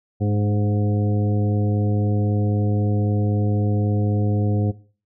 harmonic tone with a mistuned harmonic, 103.83 Hz, G#2, in tune, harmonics 1 / 2 / 3 / 4 / 5 / 7, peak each -19 / -25 / -29 / -31 / -33 / -36 dBFS, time 0.2-4.72 s, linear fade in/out 20 ms, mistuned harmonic 3, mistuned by -29 cents, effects noise-tail reverb RT60 0.4 s tail -18 dB re dry

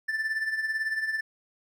triangle tone with tremolo, 1765 Hz, A6, 5 cents sharp, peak -22 dBFS, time 0.08-1.21 s, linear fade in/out 10 ms, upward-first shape triangle, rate 18 Hz, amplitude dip 70%, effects none

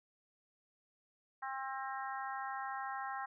harmonic tone, 266.6 Hz, C4, 33 cents sharp, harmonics 3 / 4 / 5 / 6 / 7, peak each -42 / -44 / -46 / -48 / -49 dBFS, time 1.42-3.26 s, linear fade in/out 10 ms, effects none

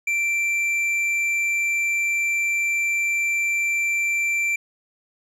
sine tone with tanh clipping, 2349 Hz, D7, in tune, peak -21 dBFS, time 0.07-4.56 s, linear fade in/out 5 ms, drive 7 dB, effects none

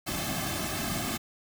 pink noise with comb filter, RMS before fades -32 dBFS, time 0.06-1.18 s, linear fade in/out 20 ms, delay 2.1 ms, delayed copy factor -0.9, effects none

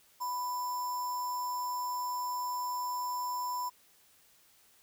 sine tone with sample-and-hold, 990 Hz, B5, 4 cents sharp, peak -32 dBFS, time 0.2-3.7 s, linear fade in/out 20 ms, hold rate 6300 Hz, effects white hiss -64 dBFS RMS until 4.82 s

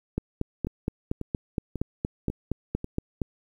two click trains, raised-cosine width 3 ms, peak -19 / -13 dBFS, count 5 / 14, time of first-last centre 0.67-2.844 / 0.18-3.217 s, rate 1.84 / 4.28 Hz, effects 9-bit

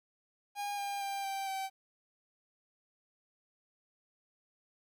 45% pulse tone with pitch steps, 814 / 803.3 / 792.7 / 782.2 / 771.9 Hz, G#5 / G5 / G5 / G5 / G5, -35 / +42 / +19 / -4 / -27 cents, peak -35 dBFS, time 0.55-1.7 s, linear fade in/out 50 ms, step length 230 ms, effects 12-bit

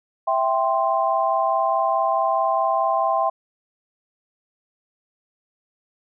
sine chord, C major, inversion first, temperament equal, 659.3 / 784 / 1046.5 Hz, E5 / G5 / C6, 0 / 0 / 0 cents, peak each -22 dBFS, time 0.27-3.3 s, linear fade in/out 10 ms, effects none

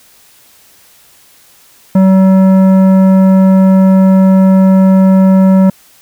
sine tone with tanh clipping, 190 Hz, F#3, 46 cents sharp, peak -5 dBFS, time 1.95-5.7 s, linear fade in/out 5 ms, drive 12 dB, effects white hiss -44 dBFS RMS until 6.01 s

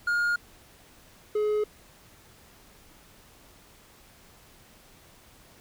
triangle tone pair in turn, 1422 / 422.8 Hz, F6 / G#4, +31 / +31 cents, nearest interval octave + major sixth, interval 2100 cents, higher first, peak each -21 dBFS, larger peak neither, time 0.07-0.36 / 1.35-1.64 s, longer neither, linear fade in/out 5 ms, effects pink hiss -55 dBFS RMS until 5.6 s

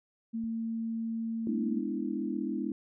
sine tone, 226.6 Hz, A#3, 49 cents flat, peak -31 dBFS, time 0.33-1.8 s, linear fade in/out 20 ms
click, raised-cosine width 5 ms, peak -40 dBFS, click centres 0.439 s
sine chord, E dominant seventh, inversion first, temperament equal, 207.7 / 246.9 / 293.7 / 329.6 Hz, G#3 / B3 / D4 / E4, 0 / 0 / 0 / 0 cents, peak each -36 dBFS, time 1.47-2.72 s, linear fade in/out 2 ms
effects none

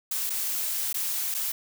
blue noise with dropouts, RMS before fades -29 dBFS, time 0.11-1.52 s, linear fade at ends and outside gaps 5 ms, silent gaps 0.296-0.302 / 0.929-0.942 / 1.343-1.347 s, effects none

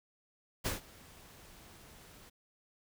pink noise with ADSR envelope, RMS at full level -33 dBFS, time 0.64-2.3 s, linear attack 22 ms, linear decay 140 ms, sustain -23 dB, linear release 13 ms, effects none

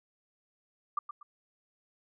sine tone with echo, 1182 Hz, D6, 11 cents sharp, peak -27 dBFS, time 0.97-0.99 s, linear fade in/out 5 ms, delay 120 ms, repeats 2, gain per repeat -10 dB, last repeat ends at 1.23 s, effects none

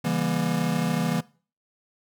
square chord, C# diminished seventh, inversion none, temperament just, 138.59 / 166.31 / 199.57 / 239.5 Hz, C#3 / E3 / G3 / Bb3, 0 / +16 / +31 / +47 cents, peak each -33 / -27 / -31 / -29 dBFS, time 0.04-1.21 s, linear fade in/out 10 ms, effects noise-tail reverb RT60 0.4 s tail -21 dB re dry

